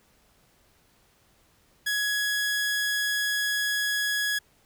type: tone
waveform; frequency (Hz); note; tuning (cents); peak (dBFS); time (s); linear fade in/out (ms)
sawtooth; 1674; G#6; +13; -21; 1.86-4.39; 10
effects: pink hiss -63 dBFS RMS until 4.65 s